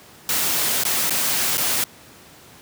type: noise with dropouts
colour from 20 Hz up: white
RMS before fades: -21 dBFS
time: 0.29-1.84 s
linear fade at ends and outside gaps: 1 ms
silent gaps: 0.836-0.851 / 1.097-1.106 / 1.572-1.579 s
effects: pink hiss -46 dBFS RMS until 2.61 s + high-pass 100 Hz 12 dB/octave